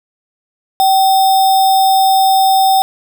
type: tone with sample-and-hold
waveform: sine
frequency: 770 Hz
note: G5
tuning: 31 cents flat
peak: -7 dBFS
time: 0.8-2.82 s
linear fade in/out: 0 ms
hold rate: 4410 Hz
effects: none